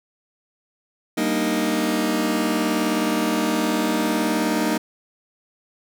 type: chord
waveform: sawtooth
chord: Eb major seventh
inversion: first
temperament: just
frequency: 194.45 / 233.3 / 291.7 / 311.1 Hz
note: G3 / Bb3 / D4 / Eb4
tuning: -14 / +2 / -12 / 0 cents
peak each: -23 / -20 / -25 / -19 dBFS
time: 1.17-4.78 s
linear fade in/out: 10 ms
effects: none